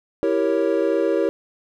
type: chord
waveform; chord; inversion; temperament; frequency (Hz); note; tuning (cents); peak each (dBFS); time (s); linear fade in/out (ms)
triangle; E diminished seventh; none; equal; 329.6 / 392 / 466.2 / 554.4; E4 / G4 / Bb4 / Db5; 0 / 0 / 0 / 0; -21; 0.23-1.29; 0
effects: none